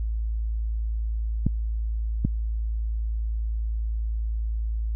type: clicks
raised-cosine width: 5 ms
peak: -8 dBFS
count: 2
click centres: 1.466 / 2.25 s
effects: added 55 Hz sine -24 dBFS peak until 4.95 s